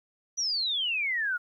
sine exponential sweep, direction down, 5980 to 1396.9 Hz, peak -26 dBFS, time 0.37-1.38 s, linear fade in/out 20 ms, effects 11-bit

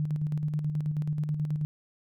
sine tone with tremolo, 151 Hz, D3, 48 cents sharp, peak -25 dBFS, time 0-1.65 s, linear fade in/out 0 ms, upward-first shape square, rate 9.3 Hz, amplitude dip 45%, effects none

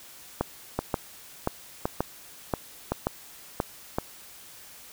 two click trains, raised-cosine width 1 ms, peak -11 / -10 dBFS, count 4 / 7, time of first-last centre 0.79-3.985 / 0.41-3.601 s, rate 0.939 / 1.88 Hz, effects white hiss -48 dBFS RMS until 4.92 s

